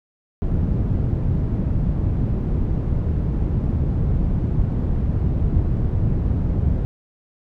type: low-pass noise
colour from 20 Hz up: white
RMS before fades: -20 dBFS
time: 0.42-6.85 s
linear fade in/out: 0 ms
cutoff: 120 Hz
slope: 12 dB/octave
effects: none